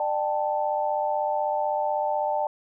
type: chord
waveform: sine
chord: D suspended fourth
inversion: none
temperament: equal with one note detuned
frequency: 598.6 / 784 / 880 Hz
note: D5 / G5 / A5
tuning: +33 / 0 / 0 cents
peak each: -27 / -28 / -27 dBFS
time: 0-2.47 s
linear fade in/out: 2 ms
effects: none